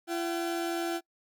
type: tone pair together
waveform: 35% pulse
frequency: 338.7 / 760.4 Hz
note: E4 / F#5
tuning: +47 / +47 cents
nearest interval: octave + major second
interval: 1400 cents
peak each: -29 / -35 dBFS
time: 0.07-1.01 s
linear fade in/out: 50 ms
effects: noise-tail reverb RT60 0.1 s tail -25 dB re dry